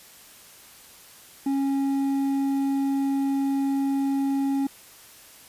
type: tone with hard clipping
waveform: sine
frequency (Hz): 274.4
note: C#4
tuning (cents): -17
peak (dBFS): -23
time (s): 1.46-4.67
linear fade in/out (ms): 5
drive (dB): 5
effects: white hiss -49 dBFS RMS until 5.48 s + resampled to 32000 Hz